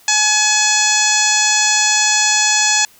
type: harmonic tone with a mistuned harmonic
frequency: 849 Hz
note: G#5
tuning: 38 cents sharp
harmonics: 1 / 2 / 3 / 4 / 5 / 6 / 7 / 8 / 9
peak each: -21 / -20 / -20 / -22 / -21 / -23 / -19 / -18 / -22 dBFS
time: 0.08-2.85 s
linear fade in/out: 2 ms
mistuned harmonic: 5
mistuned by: +25 cents
effects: white hiss -48 dBFS RMS until 2.99 s